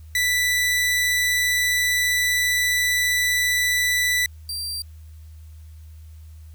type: tone pair in turn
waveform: sawtooth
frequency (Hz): 1977 / 4712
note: B6 / D8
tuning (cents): +1 / +5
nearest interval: octave + minor third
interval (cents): 1504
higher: second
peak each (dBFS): -15 / -24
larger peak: first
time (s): 0.15-4.26 / 4.49-4.82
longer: first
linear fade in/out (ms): 2
effects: added 78 Hz sine -39 dBFS peak until 6.54 s + white hiss -60 dBFS RMS until 6.54 s